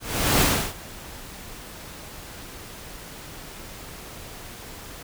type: noise with ADSR envelope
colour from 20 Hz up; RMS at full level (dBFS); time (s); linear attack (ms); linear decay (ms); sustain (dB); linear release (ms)
pink; -18; 0-5.03; 400; 330; -22; 7
effects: none

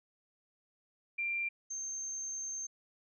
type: tone pair in turn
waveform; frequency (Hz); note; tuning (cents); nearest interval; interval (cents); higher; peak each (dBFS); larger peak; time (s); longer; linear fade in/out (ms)
sine; 2373 / 6335; D7 / G8; +17 / +17; octave + perfect fourth; 1700; second; -32 / -37; first; 1.18-1.49 / 1.7-2.67; second; 10
effects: none

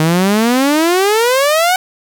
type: exponential sweep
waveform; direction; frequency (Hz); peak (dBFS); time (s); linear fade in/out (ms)
sawtooth; up; 153.6 to 757; -6; 0-1.76; 2
effects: 7-bit

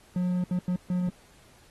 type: tone bursts at uneven times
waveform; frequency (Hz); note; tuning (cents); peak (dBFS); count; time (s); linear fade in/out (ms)
triangle; 180; F#3; -47; -22; 4; 0.16-0.44 / 0.51-0.59 / 0.68-0.76 / 0.9-1.09; 2
effects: pink hiss -58 dBFS RMS until 1.7 s + AAC 32 kbps

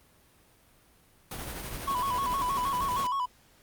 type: noise with tremolo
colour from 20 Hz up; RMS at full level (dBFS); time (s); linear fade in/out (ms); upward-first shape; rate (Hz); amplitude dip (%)
pink; -36; 1.31-3.07; 2; triangle; 12; 40
type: tone with vibrato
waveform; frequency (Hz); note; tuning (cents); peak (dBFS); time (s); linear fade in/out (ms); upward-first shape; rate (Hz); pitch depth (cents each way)
triangle; 1046.5; C6; 0; -25; 1.87-3.26; 10; square; 6.4; 90
effects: pink hiss -61 dBFS RMS until 3.62 s + Opus 32 kbps

